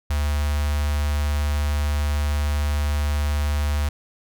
square tone with notch filter, 73.42 Hz, D2, in tune, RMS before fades -22 dBFS, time 0.1-3.89 s, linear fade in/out 5 ms, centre 310 Hz, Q 0.51, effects none

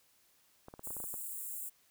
clicks, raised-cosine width 1 ms, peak -34 dBFS, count 9, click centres 0.684 / 0.739 / 0.794 / 0.873 / 0.906 / 0.967 / 1.002 / 1.04 / 1.141 s
white high-pass noise, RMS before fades -42 dBFS, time 0.83-1.7 s, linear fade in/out 20 ms, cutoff 7200 Hz, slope 96 dB/octave
effects white hiss -69 dBFS RMS until 1.9 s

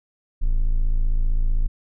triangle tone, 27.79 Hz, A0, 18 cents sharp, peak -14 dBFS, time 0.41-1.68 s, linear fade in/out 20 ms, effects none

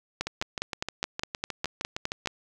two click trains, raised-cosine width 0.2 ms, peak -11 / -14 dBFS, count 11 / 14, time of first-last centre 0.21-2.259 / 0.27-2.273 s, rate 4.88 / 6.49 Hz, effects none

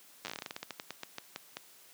slowing click train, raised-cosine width 0.2 ms, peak -21 dBFS, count 21, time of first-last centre 0.25-1.57 s, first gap 9 ms, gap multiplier 1.18, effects white hiss -58 dBFS RMS until 1.93 s + high-pass 150 Hz 12 dB/octave

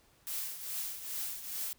blue noise with tremolo, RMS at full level -36 dBFS, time 0.27-1.73 s, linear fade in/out 0 ms, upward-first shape triangle, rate 2.4 Hz, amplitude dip 70%, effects pink hiss -66 dBFS RMS until 1.78 s

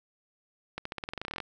accelerating click train, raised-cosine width 0.3 ms, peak -19 dBFS, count 16, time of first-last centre 0.78-1.402 s, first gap 74 ms, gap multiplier 0.91, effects none

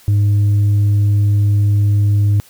sine tone, 102.5 Hz, G#2, 22 cents flat, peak -7 dBFS, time 0.08-2.4 s, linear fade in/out 0 ms, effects tanh soft clip ceiling -9 dBFS + white hiss -46 dBFS RMS until 2.49 s

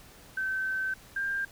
sine tone pair in turn, 1540 / 1593.4 Hz, G6 / G6, -31 / +28 cents, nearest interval minor second, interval 59 cents, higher second, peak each -28 dBFS, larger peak neither, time 0.37-0.94 / 1.16-1.45 s, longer first, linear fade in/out 5 ms, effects pink hiss -53 dBFS RMS until 1.51 s

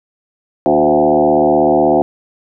sine tone with frequency modulation, 515 Hz, C5, 28 cents flat, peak -8 dBFS, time 0.66-2.02 s, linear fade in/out 0 ms, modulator 76.2 Hz, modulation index 3.5, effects none

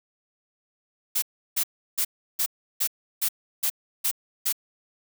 blue noise bursts, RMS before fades -24 dBFS, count 9, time 1.15-4.527 s, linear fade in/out 10 ms, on 73 ms, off 340 ms, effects none

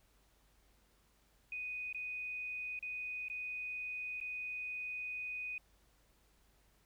sine tone with dropouts, 2489 Hz, D#7, in tune, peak -39 dBFS, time 1.52-5.58 s, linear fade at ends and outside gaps 2 ms, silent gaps 1.928-1.946 / 2.791-2.826 / 3.284-3.299 / 4.202-4.212 s, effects added 50 Hz sine -70 dBFS peak until 6.85 s + pink hiss -72 dBFS RMS until 6.85 s

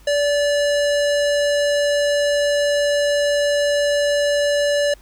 square tone with low-pass filter, 579 Hz, D5, 25 cents flat, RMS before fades -18 dBFS, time 0.07-4.94 s, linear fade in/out 5 ms, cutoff 7300 Hz, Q 1.1, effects added 50 Hz sine -46 dBFS peak until 5.01 s + pink hiss -52 dBFS RMS until 5.01 s

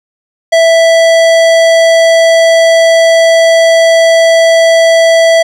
sine tone with hard clipping, 659.3 Hz, E5, in tune, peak -5 dBFS, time 0.52-5.43 s, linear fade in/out 10 ms, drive 17 dB, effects none

